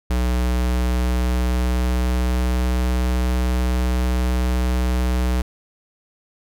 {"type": "tone with pitch glide", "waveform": "square", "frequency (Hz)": [61.5, 62.14], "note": ["B1", "B1"], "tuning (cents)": [-7, 11], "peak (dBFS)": -18, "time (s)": [0.1, 5.42], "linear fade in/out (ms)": 5, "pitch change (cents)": 18, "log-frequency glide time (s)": [0.54, 2.69], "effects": []}